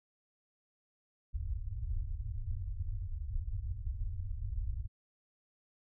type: low-pass noise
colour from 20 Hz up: pink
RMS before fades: -37 dBFS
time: 1.33-4.88 s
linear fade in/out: 20 ms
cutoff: 110 Hz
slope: 96 dB/octave
effects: none